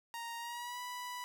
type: tone with pitch glide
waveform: sawtooth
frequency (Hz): 932.3 to 986.6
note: A#5 to B5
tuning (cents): 0 to -2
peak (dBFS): -37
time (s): 0.14-1.24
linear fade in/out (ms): 0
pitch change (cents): +98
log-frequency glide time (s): 0.38-0.8
effects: none